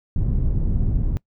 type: low-pass noise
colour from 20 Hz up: pink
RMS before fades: -20 dBFS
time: 0.16-1.17 s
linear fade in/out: 0 ms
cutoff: 140 Hz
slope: 12 dB/octave
effects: noise-tail reverb RT60 0.1 s tail -23 dB re dry